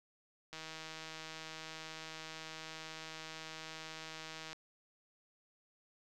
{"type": "click train", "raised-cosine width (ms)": 0.2, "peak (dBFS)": -29, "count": 637, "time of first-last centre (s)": [0.53, 4.53], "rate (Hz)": 159, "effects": []}